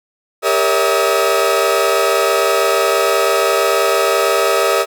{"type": "tone cluster", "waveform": "40% pulse", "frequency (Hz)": [399.3, 468.4, 570, 650, 1274], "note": ["G4", "A#4", "C#5", "E5", "D#6"], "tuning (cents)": [32, 8, 48, -24, 41], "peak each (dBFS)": -18, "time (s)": [0.42, 4.86], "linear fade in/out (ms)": 50, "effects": []}